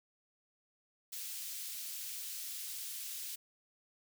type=high-pass noise; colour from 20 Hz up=white; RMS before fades=-43 dBFS; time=1.12-3.36 s; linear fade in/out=10 ms; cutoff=3100 Hz; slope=12 dB/octave; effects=none